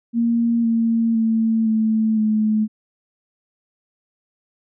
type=tone with pitch steps; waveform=sine; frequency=233.1 / 228.6 / 224.1 / 219.8 / 215.5 Hz; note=A#3 / A#3 / A3 / A3 / A3; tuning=0 / -34 / +32 / -2 / -36 cents; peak=-15 dBFS; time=0.13-2.68 s; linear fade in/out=50 ms; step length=510 ms; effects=none